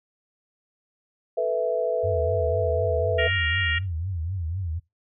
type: chord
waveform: sine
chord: A suspended second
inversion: none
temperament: equal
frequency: 440 / 493.9 / 659.3 Hz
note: A4 / B4 / E5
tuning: 0 / 0 / 0 cents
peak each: -28 / -25 / -24 dBFS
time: 1.37-3.28 s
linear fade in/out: 10 ms
type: tone with vibrato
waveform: sine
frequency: 87.5 Hz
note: F2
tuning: 4 cents sharp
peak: -26 dBFS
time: 2.03-4.8 s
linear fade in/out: 20 ms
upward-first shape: triangle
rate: 4 Hz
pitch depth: 220 cents each way
type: harmonic tone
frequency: 468.1 Hz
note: A#4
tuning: 7 cents sharp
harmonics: 3 / 4 / 5 / 6 / 7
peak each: -33 / -25 / -33 / -29 / -36 dBFS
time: 3.18-3.79 s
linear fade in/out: 10 ms
effects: noise-tail reverb RT60 0.2 s tail -21 dB re dry